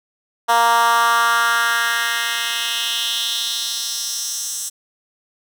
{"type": "tone with high-pass filter sweep", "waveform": "10% pulse", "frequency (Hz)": 233.1, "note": "A#3", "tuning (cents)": 0, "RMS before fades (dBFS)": -19, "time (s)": [0.48, 4.7], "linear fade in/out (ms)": 20, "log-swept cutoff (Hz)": [820, 7200], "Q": 2.5, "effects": []}